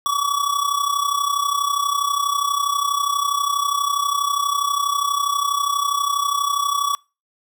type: tone with amplitude modulation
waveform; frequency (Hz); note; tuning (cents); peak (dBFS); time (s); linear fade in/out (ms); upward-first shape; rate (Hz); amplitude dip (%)
square; 1138; C#6; +45; -16; 0.06-6.95; 0; sine; 32.3; 70
effects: noise-tail reverb RT60 0.3 s tail -25 dB re dry